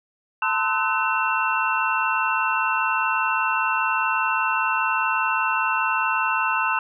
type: tone cluster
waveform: sine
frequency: 888 / 1033 / 1292 / 1504 / 2704 Hz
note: A5 / C6 / E6 / F#6 / E7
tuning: +16 / -22 / -35 / +28 / +43 cents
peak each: -26 dBFS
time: 0.42-6.79 s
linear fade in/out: 2 ms
effects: none